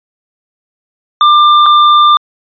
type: tone with dropouts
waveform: square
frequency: 1192 Hz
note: D6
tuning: 25 cents sharp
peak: -4 dBFS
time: 1.21-2.17 s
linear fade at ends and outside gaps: 1 ms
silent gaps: 1.66-1.663 s
effects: resampled to 11025 Hz